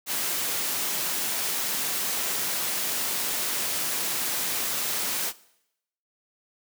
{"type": "noise", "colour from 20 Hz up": "white", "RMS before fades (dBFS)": -28, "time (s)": [0.06, 5.33], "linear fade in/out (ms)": 50, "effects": ["noise-tail reverb RT60 0.8 s tail -20 dB re dry", "high-pass 150 Hz 12 dB/octave"]}